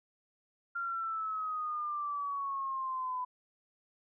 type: exponential sweep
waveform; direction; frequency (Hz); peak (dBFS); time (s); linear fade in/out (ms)
sine; down; 1392 to 998; -33; 0.75-3.25; 10
effects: none